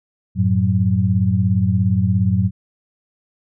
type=tone cluster; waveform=sine; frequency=94.2 / 111.3 / 186.1 Hz; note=F#2 / A2 / F#3; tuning=+32 / +20 / +10 cents; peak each=-18 dBFS; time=0.35-2.51 s; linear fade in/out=50 ms; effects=none